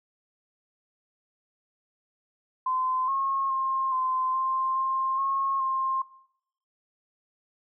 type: tone with pitch steps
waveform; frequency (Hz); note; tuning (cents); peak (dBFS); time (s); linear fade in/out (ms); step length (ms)
sine; 1030 / 1084 / 1064 / 1035 / 1051 / 1058 / 1086 / 1060; C6 / C#6 / C6 / C6 / C6 / C6 / C#6 / C6; -28 / -39 / +29 / -19 / +7 / +19 / -36 / +22; -24; 2.66-6.02; 5; 420
effects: noise-tail reverb RT60 0.7 s tail -19 dB re dry